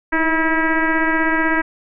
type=tone with frequency modulation; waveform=sine; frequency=967 Hz; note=B5; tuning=37 cents flat; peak=-14 dBFS; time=0.12-1.62 s; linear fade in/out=10 ms; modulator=325 Hz; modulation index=3.3; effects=none